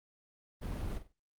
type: noise with echo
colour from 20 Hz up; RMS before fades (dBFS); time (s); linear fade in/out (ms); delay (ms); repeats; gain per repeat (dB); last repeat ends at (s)
brown; -38; 0.61-0.99; 20; 47; 3; -11; 1.131
effects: Opus 32 kbps